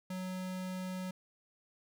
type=tone; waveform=square; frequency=185 Hz; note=F#3; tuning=in tune; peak=-38 dBFS; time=0.1-1.11 s; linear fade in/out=5 ms; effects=none